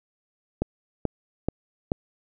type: click train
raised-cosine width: 2 ms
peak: -10 dBFS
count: 4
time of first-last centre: 0.62-1.919 s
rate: 2.31 Hz
effects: none